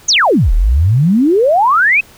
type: exponential two-way sweep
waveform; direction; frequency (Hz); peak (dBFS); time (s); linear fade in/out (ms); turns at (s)
sine; down then up; 7040 to 35.89 to 2639; -7; 0.08-2.01; 10; 0.53
effects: pink hiss -42 dBFS RMS until 2.17 s